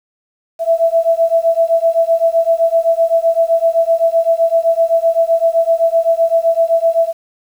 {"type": "beating tone pair", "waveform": "sine", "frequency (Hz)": [659.3, 667.1], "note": ["E5", "E5"], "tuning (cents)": [0, 20], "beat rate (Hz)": 7.8, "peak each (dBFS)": -13, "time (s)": [0.59, 7.13], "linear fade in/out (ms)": 50, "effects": ["7-bit"]}